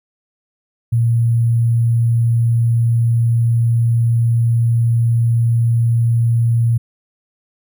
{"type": "tone with sample-and-hold", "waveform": "sine", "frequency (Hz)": 116.54, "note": "A#2", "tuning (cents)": 0, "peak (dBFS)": -11, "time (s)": [0.92, 6.78], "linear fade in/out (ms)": 10, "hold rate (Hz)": 11025, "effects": []}